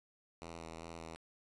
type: tone with vibrato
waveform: 5% pulse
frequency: 82.41 Hz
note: E2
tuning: in tune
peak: -35 dBFS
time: 0.42-1.16 s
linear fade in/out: 0 ms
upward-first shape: square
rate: 2.6 Hz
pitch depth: 19 cents each way
effects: resampled to 22050 Hz + 12-bit